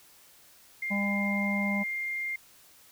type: tone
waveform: sine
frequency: 2111 Hz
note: C7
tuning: 15 cents sharp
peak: -30 dBFS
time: 0.82-2.36 s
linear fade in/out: 5 ms
type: harmonic tone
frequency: 201.4 Hz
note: G3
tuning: 47 cents sharp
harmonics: 1 / 3 / 4 / 5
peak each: -28 / -38 / -40 / -42 dBFS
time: 0.9-1.84 s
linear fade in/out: 20 ms
effects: white hiss -57 dBFS RMS until 2.91 s